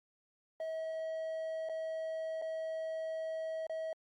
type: tone with dropouts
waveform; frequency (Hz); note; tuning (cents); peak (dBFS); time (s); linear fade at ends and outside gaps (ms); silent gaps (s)
triangle; 642; E5; -46; -34; 0.6-3.93; 2; 1.689-1.695 / 2.416-2.421 / 3.668-3.696
effects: Opus 32 kbps